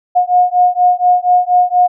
sine beating tone pair, 718 / 722.2 Hz, F5 / F#5, +48 / -42 cents, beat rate 4.2 Hz, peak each -11 dBFS, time 0.15-1.88 s, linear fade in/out 20 ms, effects none

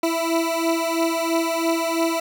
20% pulse beating tone pair, 329.6 / 332.6 Hz, E4 / E4, 0 / +16 cents, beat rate 3 Hz, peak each -17 / -19 dBFS, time 0.03-2.2 s, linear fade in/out 5 ms, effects none

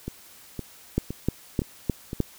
two click trains, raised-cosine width 3 ms, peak -9 / -18 dBFS, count 5 / 5, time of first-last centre 0.98-2.203 / 0.08-2.131 s, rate 3.27 / 1.95 Hz, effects white hiss -50 dBFS RMS until 2.38 s

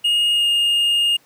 triangle tone with pitch glide, 2857 to 2836 Hz, F7 to F7, +39 to +26 cents, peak -13 dBFS, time 0.04-1.17 s, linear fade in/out 10 ms, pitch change -13 cents, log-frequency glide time 0.34-0.47 s, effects pink hiss -55 dBFS RMS until 1.25 s + high-pass 150 Hz 12 dB/octave

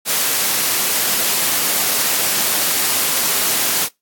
white high-pass noise, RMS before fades -17 dBFS, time 0.05-3.89 s, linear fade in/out 50 ms, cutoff 160 Hz, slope 12 dB/octave, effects noise-tail reverb RT60 0.2 s tail -24 dB re dry + AAC 64 kbps

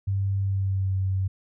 sine tone with pitch glide, 98 to 95.27 Hz, G2 to G2, 0 to -49 cents, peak -22 dBFS, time 0.07-1.28 s, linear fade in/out 10 ms, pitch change -49 cents, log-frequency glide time 0.4-0.95 s, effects none

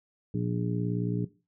harmonic tone, 58.8 Hz, A#1, 16 cents sharp, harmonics 2 / 3 / 4 / 5 / 6 / 7, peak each -31 / -30 / -41 / -34 / -48 / -39 dBFS, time 0.34-1.25 s, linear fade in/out 5 ms, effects noise-tail reverb RT60 0.3 s tail -17 dB re dry

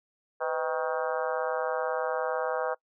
harmonic tone with a mistuned harmonic, 157.9 Hz, D#3, 26 cents sharp, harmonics 3 / 4 / 5 / 6 / 7 / 8 / 9 / 10, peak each -31 / -33 / -35 / -37 / -38 / -39 / -40 / -41 dBFS, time 0.4-2.75 s, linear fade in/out 20 ms, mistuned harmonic 3, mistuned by +100 cents, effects noise-tail reverb RT60 0.1 s tail -23 dB re dry

